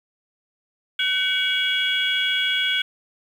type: tone cluster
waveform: sine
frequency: 1516 / 2257 / 2878 / 3336 Hz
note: F#6 / C#7 / F#7 / G#7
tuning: +42 / +31 / -49 / +7 cents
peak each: -25 / -25 / -27 / -22 dBFS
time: 0.99-2.82 s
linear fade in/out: 5 ms
effects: tanh soft clip ceiling -10 dBFS + 8-bit